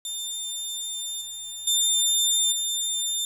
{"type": "tone with level steps", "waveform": "20% pulse", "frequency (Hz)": 3598, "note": "A7", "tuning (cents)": 38, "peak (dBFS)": [-24, -28, -14, -19], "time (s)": [0.05, 3.25], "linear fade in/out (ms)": 2, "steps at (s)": [1.21, 1.67, 2.52], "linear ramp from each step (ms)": 5, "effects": ["8-bit"]}